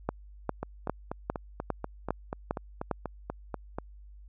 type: two click trains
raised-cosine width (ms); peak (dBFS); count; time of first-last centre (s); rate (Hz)
1; -19 / -14; 14 / 8; 0.63-3.785 / 0.09-2.913; 4.12 / 2.48
effects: added 50 Hz sine -47 dBFS peak until 4.28 s